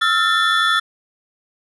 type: tone cluster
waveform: triangle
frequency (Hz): 1298 / 1390 / 1785 / 3444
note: E6 / F6 / A6 / A7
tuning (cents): -27 / -9 / +24 / -38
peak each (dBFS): -18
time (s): 0.01-0.8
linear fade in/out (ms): 10
effects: resampled to 32000 Hz